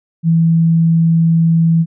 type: tone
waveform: sine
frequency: 164.81 Hz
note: E3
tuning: in tune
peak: -8 dBFS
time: 0.23-1.86 s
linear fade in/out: 50 ms
effects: none